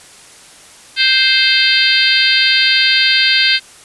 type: harmonic tone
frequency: 523.3 Hz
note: C5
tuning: in tune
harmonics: 3 / 4 / 5 / 6 / 7 / 8 / 9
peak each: -17 / -17 / -17 / -17 / -17 / -17 / -17 dBFS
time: 0.96-3.6 s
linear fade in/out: 50 ms
effects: white hiss -40 dBFS RMS until 3.84 s + resampled to 24000 Hz